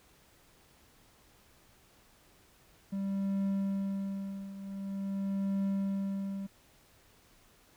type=tone with tremolo; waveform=triangle; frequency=196 Hz; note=G3; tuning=in tune; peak=-26 dBFS; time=2.92-6.47 s; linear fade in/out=10 ms; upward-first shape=triangle; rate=0.46 Hz; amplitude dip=80%; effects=pink hiss -63 dBFS RMS until 7.76 s